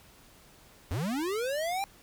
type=linear sweep; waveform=square; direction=up; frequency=76.4 to 807 Hz; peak=-30 dBFS; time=0.91-1.84 s; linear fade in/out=0 ms; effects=pink hiss -57 dBFS RMS until 2.02 s

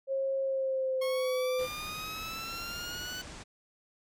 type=tone with pitch glide; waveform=sine; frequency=539 to 508.7 Hz; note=C#5 to C5; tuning=-49 to -49 cents; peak=-28 dBFS; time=0.07-1.68 s; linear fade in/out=50 ms; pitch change=-100 cents; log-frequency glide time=0.41-1.38 s
type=exponential sweep; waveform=15% pulse; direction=up; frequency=1084 to 1500 Hz; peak=-31 dBFS; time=1.01-3.22 s; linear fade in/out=10 ms
type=low-pass noise; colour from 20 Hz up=pink; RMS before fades=-46 dBFS; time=1.58-3.44 s; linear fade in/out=20 ms; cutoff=8800 Hz; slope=48 dB/octave
effects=none

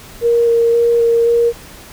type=tone with vibrato; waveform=sine; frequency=467.3 Hz; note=A#4; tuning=4 cents sharp; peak=-9 dBFS; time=0.21-1.53 s; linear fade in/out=50 ms; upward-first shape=square; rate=1.9 Hz; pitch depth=9 cents each way; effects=pink hiss -37 dBFS RMS until 1.92 s

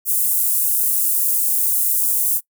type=high-pass noise; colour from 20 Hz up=pink; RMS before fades=-18 dBFS; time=0.05-2.41 s; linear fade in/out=50 ms; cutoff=10000 Hz; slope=24 dB/octave; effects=noise-tail reverb RT60 0.1 s tail -22 dB re dry

